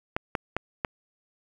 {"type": "clicks", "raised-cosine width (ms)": 0.5, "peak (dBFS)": -11, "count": 4, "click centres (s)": [0.165, 0.352, 0.566, 0.848], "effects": ["8-bit"]}